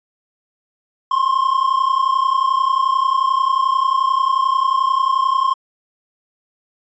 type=tone pair together; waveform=triangle; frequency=1046.5 / 1077.8 Hz; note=C6 / C#6; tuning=0 / -49 cents; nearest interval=minor second; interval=51 cents; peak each=-15 dBFS; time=1.11-5.54 s; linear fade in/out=5 ms; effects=resampled to 16000 Hz